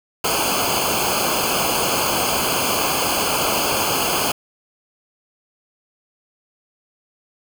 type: noise with comb filter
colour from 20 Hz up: pink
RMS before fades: -20 dBFS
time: 0.24-4.32 s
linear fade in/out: 5 ms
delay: 0.53 ms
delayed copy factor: -1
effects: none